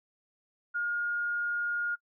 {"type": "tone", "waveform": "sine", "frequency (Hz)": 1424, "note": "F6", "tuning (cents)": 33, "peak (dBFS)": -28, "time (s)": [0.74, 1.96], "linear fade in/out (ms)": 20, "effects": ["noise-tail reverb RT60 0.1 s tail -26 dB re dry"]}